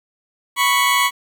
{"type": "tone pair together", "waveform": "20% pulse", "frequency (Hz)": [986.5, 1108.7], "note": ["B5", "C#6"], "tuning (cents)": [-2, 0], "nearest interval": "major second", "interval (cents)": 202, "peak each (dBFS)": [-13, -11], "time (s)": [0.56, 1.11], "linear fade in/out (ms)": 50, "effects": ["8-bit"]}